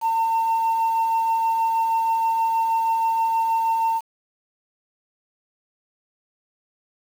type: tone with tremolo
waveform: sine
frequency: 905 Hz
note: A5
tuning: 48 cents sharp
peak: -15 dBFS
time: 0.01-4.01 s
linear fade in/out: 50 ms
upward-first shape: sine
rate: 6.3 Hz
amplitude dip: 30%
effects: tanh soft clip ceiling -16 dBFS + 7-bit